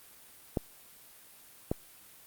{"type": "clicks", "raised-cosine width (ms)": 2, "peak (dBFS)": -15, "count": 2, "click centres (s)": [0.572, 1.715], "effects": ["white hiss -55 dBFS RMS until 2.26 s", "Opus 32 kbps"]}